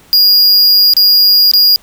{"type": "tone with dropouts", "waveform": "square", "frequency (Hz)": 4852, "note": "D#8", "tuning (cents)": -44, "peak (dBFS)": -5, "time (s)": [0.13, 1.76], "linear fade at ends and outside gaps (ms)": 0, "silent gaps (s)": [[0.936, 0.967], [1.514, 1.536]], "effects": ["pink hiss -44 dBFS RMS until 1.82 s"]}